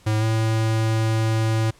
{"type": "tone with pitch glide", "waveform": "square", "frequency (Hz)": [108.3, 111.22], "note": ["A2", "A2"], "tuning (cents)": [-27, 19], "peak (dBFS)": -19, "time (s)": [0.06, 1.71], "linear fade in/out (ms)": 10, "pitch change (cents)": 46, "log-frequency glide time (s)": [0.19, 0.24], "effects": ["pink hiss -53 dBFS RMS until 1.79 s", "low-pass 10000 Hz 12 dB/octave"]}